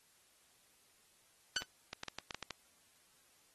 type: tone with exponential decay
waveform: 15% pulse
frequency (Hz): 1501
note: F#6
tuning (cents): +24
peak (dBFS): -24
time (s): 1.56-1.66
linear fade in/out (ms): 5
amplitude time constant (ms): 21
type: clicks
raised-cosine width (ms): 0.2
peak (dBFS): -24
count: 10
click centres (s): 1.563 / 1.621 / 1.931 / 2.034 / 2.083 / 2.186 / 2.308 / 2.346 / 2.427 / 2.507
effects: white hiss -69 dBFS RMS until 3.54 s + AAC 32 kbps